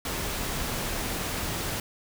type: noise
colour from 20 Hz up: pink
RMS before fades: -31 dBFS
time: 0.05-1.8 s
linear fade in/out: 2 ms
effects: none